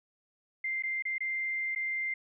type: tone with dropouts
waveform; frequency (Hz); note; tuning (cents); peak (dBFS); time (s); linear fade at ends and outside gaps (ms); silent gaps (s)
sine; 2093; C7; 0; -30; 0.64-2.14; 5; 0.824-0.835 / 1.024-1.052 / 1.182-1.205 / 1.75-1.759
effects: none